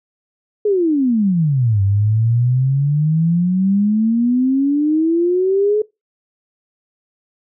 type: exponential two-way sweep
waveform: sine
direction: down then up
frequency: 430.6 to 96.9 to 430.6 Hz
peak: -12 dBFS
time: 0.65-5.82 s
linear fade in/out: 5 ms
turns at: 1.82 s
effects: noise-tail reverb RT60 0.2 s tail -21 dB re dry